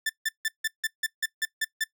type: tone bursts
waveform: sawtooth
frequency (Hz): 1768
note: A6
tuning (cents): +8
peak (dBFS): -21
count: 10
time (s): 0.06-1.84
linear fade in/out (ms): 5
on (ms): 34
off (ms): 160
effects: noise-tail reverb RT60 0.1 s tail -19 dB re dry